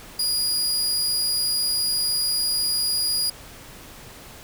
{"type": "tone", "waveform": "sawtooth", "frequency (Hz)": 4878, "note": "D#8", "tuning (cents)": -35, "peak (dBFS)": -18, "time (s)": [0.19, 3.3], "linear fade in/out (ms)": 5, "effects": ["pink hiss -43 dBFS RMS until 4.43 s"]}